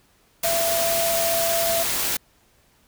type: tone in noise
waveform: sine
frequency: 671 Hz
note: E5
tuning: 31 cents sharp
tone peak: -22 dBFS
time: 0.44-1.83 s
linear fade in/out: 5 ms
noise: white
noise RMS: -24 dBFS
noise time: 0.43-2.17 s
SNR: -1 dB
effects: pink hiss -60 dBFS RMS until 2.87 s